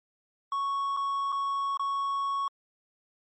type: tone with dropouts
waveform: triangle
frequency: 1108.7 Hz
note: C#6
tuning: in tune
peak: -25 dBFS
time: 0.52-2.48 s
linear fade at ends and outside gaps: 2 ms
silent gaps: 0.966-0.971 / 1.321-1.325 / 1.772-1.795 s
effects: MP3 32 kbps